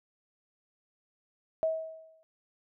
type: tone with exponential decay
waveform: sine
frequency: 642 Hz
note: E5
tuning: 46 cents flat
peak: -23 dBFS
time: 1.63-2.23 s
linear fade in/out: 0 ms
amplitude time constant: 130 ms
effects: none